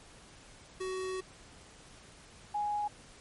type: tone pair in turn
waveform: square / sine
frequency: 374.6 / 830.8 Hz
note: F#4 / G#5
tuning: +21 / 0 cents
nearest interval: octave + major second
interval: 1379 cents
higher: second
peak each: -35 / -30 dBFS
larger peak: second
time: 0.8-1.21 / 2.54-2.88 s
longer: first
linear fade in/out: 10 ms
effects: pink hiss -55 dBFS RMS until 3.2 s + MP3 48 kbps